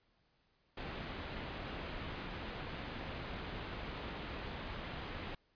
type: low-pass noise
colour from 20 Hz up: pink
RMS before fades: -44 dBFS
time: 0.77-5.35 s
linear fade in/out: 5 ms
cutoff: 3700 Hz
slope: 24 dB/octave
effects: pink hiss -75 dBFS RMS until 5.55 s + resampled to 11025 Hz